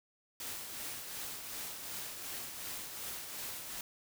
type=noise with tremolo; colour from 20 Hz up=white; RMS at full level=-41 dBFS; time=0.4-3.81 s; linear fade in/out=2 ms; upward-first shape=triangle; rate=2.7 Hz; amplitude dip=45%; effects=none